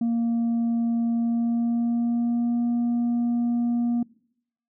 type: tone with pitch glide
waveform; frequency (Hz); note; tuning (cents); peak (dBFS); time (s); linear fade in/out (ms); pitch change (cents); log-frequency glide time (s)
sine; 232.7 to 238; A#3 to A#3; -3 to +36; -18; 0.01-4.03; 5; +39; 1.15-2.63
effects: noise-tail reverb RT60 0.7 s tail -24 dB re dry + tanh soft clip ceiling -20 dBFS